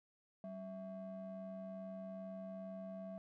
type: ring-modulated tone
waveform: triangle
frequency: 233.1 Hz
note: A#3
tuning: in tune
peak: -40 dBFS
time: 0.44-3.18 s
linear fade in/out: 0 ms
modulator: 425 Hz
effects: none